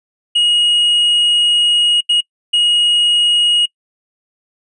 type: tone bursts at uneven times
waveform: triangle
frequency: 2885 Hz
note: F#7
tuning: 44 cents flat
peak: -8 dBFS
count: 3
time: 0.35-2.01 / 2.09-2.21 / 2.53-3.66 s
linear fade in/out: 10 ms
effects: noise-tail reverb RT60 0.1 s tail -25 dB re dry + resampled to 24000 Hz